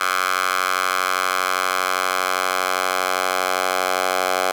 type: tone with high-pass filter sweep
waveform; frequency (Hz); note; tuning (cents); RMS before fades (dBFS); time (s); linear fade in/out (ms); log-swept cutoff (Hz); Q
10% pulse; 92.5; F#2; 0; -21; 0-4.52; 10; 1200 to 790; 2.6
effects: none